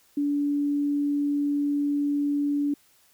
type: tone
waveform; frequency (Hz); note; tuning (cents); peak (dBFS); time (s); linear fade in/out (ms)
sine; 288.1; D4; -33; -22; 0.17-2.74; 5
effects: white hiss -61 dBFS RMS until 3.13 s